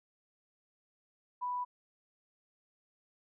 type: tone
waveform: sine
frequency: 987.8 Hz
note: B5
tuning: in tune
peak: -33 dBFS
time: 1.41-1.65 s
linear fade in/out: 20 ms
effects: none